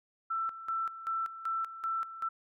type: tone with tremolo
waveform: sine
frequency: 1334 Hz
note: E6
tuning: 20 cents sharp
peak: -30 dBFS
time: 0.3-2.29 s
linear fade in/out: 10 ms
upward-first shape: square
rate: 2.6 Hz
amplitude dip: 75%
effects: none